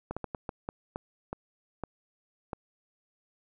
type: slowing click train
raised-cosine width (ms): 1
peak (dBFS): -20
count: 10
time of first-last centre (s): 0.11-2.532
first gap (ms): 56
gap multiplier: 1.37
effects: none